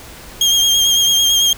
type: tone with vibrato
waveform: 30% pulse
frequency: 3225 Hz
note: G7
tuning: 48 cents sharp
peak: -8 dBFS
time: 0.41-1.53 s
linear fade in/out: 2 ms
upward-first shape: triangle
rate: 9 Hz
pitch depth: 34 cents each way
effects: added 50 Hz sine -43 dBFS peak until 1.57 s + pink hiss -36 dBFS RMS until 1.57 s